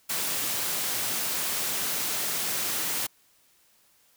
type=high-pass noise; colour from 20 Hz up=white; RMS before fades=-29 dBFS; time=0.09-3.07 s; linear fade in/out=10 ms; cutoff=100 Hz; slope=96 dB/octave; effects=white hiss -63 dBFS RMS until 4.16 s